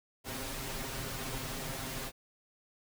pink noise with comb filter, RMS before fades -39 dBFS, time 0.24-2.12 s, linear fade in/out 50 ms, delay 7.5 ms, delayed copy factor +0.85, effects none

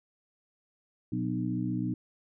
harmonic tone with a mistuned harmonic, 61.1 Hz, B1, 18 cents flat, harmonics 2 / 3 / 4 / 5, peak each -34 / -34 / -34 / -34 dBFS, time 1.12-1.94 s, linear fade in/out 5 ms, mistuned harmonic 4, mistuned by +41 cents, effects none

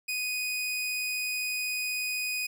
sawtooth tone, 2489 Hz, D#7, in tune, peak -26 dBFS, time 0.08-2.47 s, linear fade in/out 10 ms, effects none

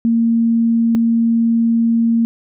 sine tone pair in turn, 230.2 / 230.2 Hz, A#3 / A#3, -22 / -22 cents, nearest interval unison, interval 0 cents, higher neither, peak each -11 dBFS, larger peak neither, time 0.05-0.95 / 0.95-2.25 s, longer second, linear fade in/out 0 ms, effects none

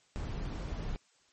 brown noise, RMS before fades -37 dBFS, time 0.16-0.96 s, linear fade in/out 0 ms, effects white hiss -68 dBFS RMS until 1.32 s + MP3 32 kbps

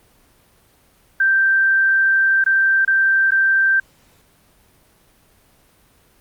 sine tone with dropouts, 1568 Hz, G6, in tune, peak -12 dBFS, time 1.2-3.8 s, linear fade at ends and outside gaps 5 ms, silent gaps 2.441-2.462 / 2.85-2.876 / 3.308-3.318 s, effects pink hiss -55 dBFS RMS until 6.2 s + Opus 32 kbps

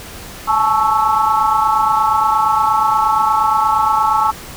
sine chord, A major seventh, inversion third, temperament equal with one note detuned, 851.5 / 880 / 1108.7 / 1318.5 Hz, G#5 / A5 / C#6 / E6, +43 / 0 / 0 / 0 cents, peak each -17 dBFS, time 0.47-4.32 s, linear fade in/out 20 ms, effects pink hiss -33 dBFS RMS until 4.56 s

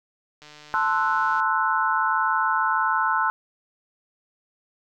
click train, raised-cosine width 0.2 ms, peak -28 dBFS, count 148, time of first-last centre 0.42-1.4 s, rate 150 Hz
sine chord, F# half-diminished seventh, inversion first, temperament equal, 880 / 1046.5 / 1318.5 / 1480 Hz, A5 / C6 / E6 / F#6, 0 / 0 / 0 / 0 cents, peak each -25 dBFS, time 0.74-3.3 s, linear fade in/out 0 ms
effects none

